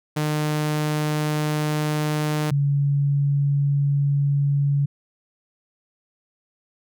sawtooth / sine tone pair in turn, 151.6 / 141.67 Hz, D#3 / C#3, -45 / +38 cents, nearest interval minor second, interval 117 cents, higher first, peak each -17 dBFS, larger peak neither, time 0.16-2.51 / 2.51-4.86 s, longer neither, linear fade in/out 10 ms, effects none

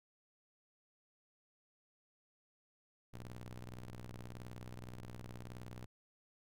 sawtooth ring-modulated tone, 61.74 Hz, B1, in tune, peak -40 dBFS, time 3.13-5.86 s, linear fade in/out 10 ms, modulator 52.2 Hz, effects none

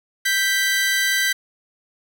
sawtooth tone pair together, 1569 / 1972.6 Hz, G6 / B6, +1 / -3 cents, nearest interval major third, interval 396 cents, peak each -17 dBFS, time 0.25-1.33 s, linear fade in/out 10 ms, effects none

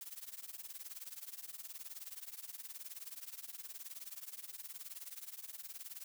blue noise with tremolo, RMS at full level -45 dBFS, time 0.01-6.04 s, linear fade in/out 2 ms, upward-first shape triangle, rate 19 Hz, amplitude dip 95%, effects none

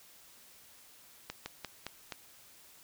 slowing click train, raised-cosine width 0.2 ms, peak -21 dBFS, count 5, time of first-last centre 1.3-2.122 s, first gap 160 ms, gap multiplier 1.17, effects white hiss -58 dBFS RMS until 2.83 s

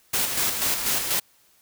white noise with tremolo, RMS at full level -23 dBFS, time 0.13-1.2 s, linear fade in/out 10 ms, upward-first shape square, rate 4.1 Hz, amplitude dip 45%, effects white hiss -60 dBFS RMS until 1.61 s

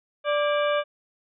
harmonic tone with a mistuned harmonic, 587.3 Hz, D5, in tune, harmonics 1 / 2 / 3 / 4 / 5 / 6, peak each -22 / -28 / -32 / -34 / -36 / -38 dBFS, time 0.24-0.84 s, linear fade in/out 50 ms, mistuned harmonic 3, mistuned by -150 cents, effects none

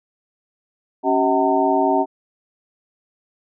sine tone cluster, 277.8 / 382.5 / 642 / 754 / 906 Hz, C#4 / G4 / E5 / F#5 / A#5, +4 / -42 / -46 / +32 / -50 cents, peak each -21 dBFS, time 1.03-2.06 s, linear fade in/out 50 ms, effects none

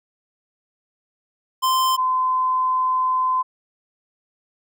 square / sine tone pair in turn, 1039 / 1025.9 Hz, C6 / C6, -12 / -34 cents, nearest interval unison, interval 22 cents, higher first, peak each -17 / -17 dBFS, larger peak neither, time 1.62-1.97 / 1.97-3.43 s, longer second, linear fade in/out 20 ms, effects none

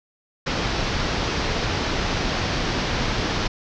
pink low-pass noise, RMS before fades -24 dBFS, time 0.46-3.48 s, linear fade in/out 10 ms, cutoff 5800 Hz, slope 48 dB/octave, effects none

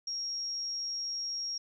sine tone, 5588 Hz, F8, in tune, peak -33 dBFS, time 0.07-1.58 s, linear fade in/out 5 ms, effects 12-bit

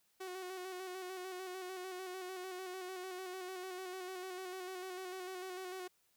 sawtooth tone with vibrato, 370 Hz, F#4, in tune, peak -39 dBFS, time 0.2-5.88 s, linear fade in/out 10 ms, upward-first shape square, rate 6.7 Hz, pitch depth 33 cents each way, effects white hiss -75 dBFS RMS until 6.16 s

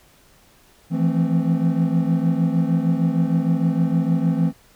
triangle chord, F major seventh, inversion third, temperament equal with one note detuned, 164.81 / 171.32 / 220 / 261.6 Hz, E3 / F3 / A3 / C4, 0 / -33 / 0 / 0 cents, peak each -18 / -20 / -24 / -22 dBFS, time 0.9-4.53 s, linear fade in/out 50 ms, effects pink hiss -54 dBFS RMS until 4.75 s

